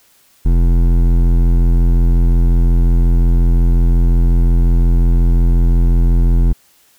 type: tone with hard clipping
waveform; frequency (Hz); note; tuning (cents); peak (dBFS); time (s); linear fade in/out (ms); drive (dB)
sine; 42.79; F1; -35; -10; 0.45-6.53; 10; 13
effects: white hiss -52 dBFS RMS until 6.98 s